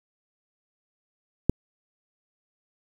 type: click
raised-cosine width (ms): 3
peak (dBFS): -5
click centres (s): 1.496
effects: 7-bit